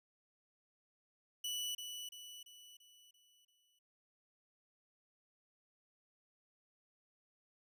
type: tone with echo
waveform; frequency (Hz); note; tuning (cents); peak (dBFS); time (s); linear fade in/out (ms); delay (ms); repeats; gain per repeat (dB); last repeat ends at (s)
sawtooth; 2960; F#7; 0; -35; 1.44-1.75; 5; 340; 6; -6; 3.79
effects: none